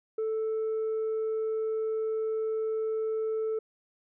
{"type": "tone with tanh clipping", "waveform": "sine", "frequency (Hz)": 440, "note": "A4", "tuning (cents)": 0, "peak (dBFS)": -28, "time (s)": [0.18, 3.59], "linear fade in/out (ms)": 5, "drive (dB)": 1, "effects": []}